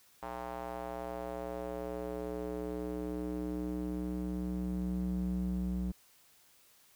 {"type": "tone with band-pass filter sweep", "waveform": "square", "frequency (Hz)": 61.2, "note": "B1", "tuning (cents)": -15, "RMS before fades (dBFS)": -37, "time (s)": [0.22, 5.92], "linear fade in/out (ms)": 10, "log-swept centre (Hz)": [870, 150], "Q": 2.2, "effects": ["white hiss -64 dBFS RMS until 6.95 s"]}